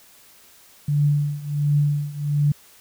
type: tone with tremolo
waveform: sine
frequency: 146 Hz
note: D3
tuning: 10 cents flat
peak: -14 dBFS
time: 0.88-2.52 s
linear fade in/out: 5 ms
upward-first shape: triangle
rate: 1.4 Hz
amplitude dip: 90%
effects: white hiss -51 dBFS RMS until 2.8 s